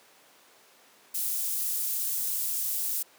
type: high-pass noise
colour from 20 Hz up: pink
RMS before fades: -30 dBFS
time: 1.14-3.03 s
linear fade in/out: 10 ms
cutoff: 12000 Hz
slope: 12 dB/octave
effects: pink hiss -57 dBFS RMS until 3.18 s + high-pass 400 Hz 12 dB/octave